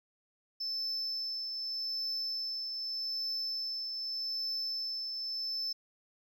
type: tone with tremolo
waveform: sine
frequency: 5274 Hz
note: E8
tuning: in tune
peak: -30 dBFS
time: 0.6-5.73 s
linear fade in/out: 10 ms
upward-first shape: triangle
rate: 0.83 Hz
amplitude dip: 45%
effects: tanh soft clip ceiling -31 dBFS + 11-bit